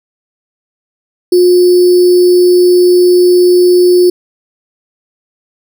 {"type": "tone with sample-and-hold", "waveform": "sine", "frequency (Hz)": 358.3, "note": "F4", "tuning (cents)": 44, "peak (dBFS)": -3, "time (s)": [1.32, 4.1], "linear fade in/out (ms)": 5, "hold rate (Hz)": 4900, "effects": []}